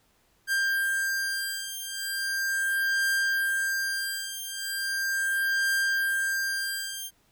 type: beating tone pair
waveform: 45% pulse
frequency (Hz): 1590 / 1590.38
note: G6 / G6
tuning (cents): +24 / +25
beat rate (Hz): 0.38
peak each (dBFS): -29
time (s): 0.47-7.11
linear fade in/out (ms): 50
effects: pink hiss -66 dBFS RMS until 7.31 s